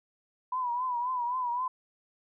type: tone with vibrato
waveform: sine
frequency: 987.8 Hz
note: B5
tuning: in tune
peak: -28 dBFS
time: 0.52-1.68 s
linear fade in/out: 5 ms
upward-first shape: triangle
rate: 3.8 Hz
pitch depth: 87 cents each way
effects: none